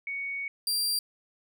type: tone pair in turn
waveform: sine / sawtooth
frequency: 2230 / 4725 Hz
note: C#7 / D8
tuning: +10 / +10 cents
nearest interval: octave + minor second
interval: 1300 cents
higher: second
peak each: -31 / -23 dBFS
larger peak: second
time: 0.07-0.48 / 0.67-0.99 s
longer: first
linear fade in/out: 2 ms
effects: none